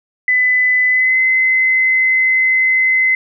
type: tone with pitch glide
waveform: sine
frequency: 2005 to 2048 Hz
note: B6 to C7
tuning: +26 to -38 cents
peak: -10 dBFS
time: 0.28-3.15 s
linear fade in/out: 2 ms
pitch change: +36 cents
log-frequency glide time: 0.89-1.19 s
effects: none